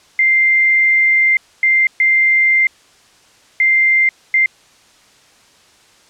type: tone bursts at uneven times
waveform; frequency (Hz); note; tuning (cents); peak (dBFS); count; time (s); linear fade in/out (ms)
sine; 2093; C7; 0; -9; 5; 0.19-1.37 / 1.63-1.87 / 2-2.67 / 3.6-4.09 / 4.34-4.46; 2
effects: white hiss -49 dBFS RMS until 6.09 s + low-pass 7000 Hz 12 dB/octave